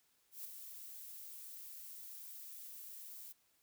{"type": "noise with ADSR envelope", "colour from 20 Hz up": "violet", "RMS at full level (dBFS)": -45, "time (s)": [0.31, 3.33], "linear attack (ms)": 140, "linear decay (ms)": 4, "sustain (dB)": -6, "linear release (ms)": 18, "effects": ["white hiss -75 dBFS RMS until 3.62 s"]}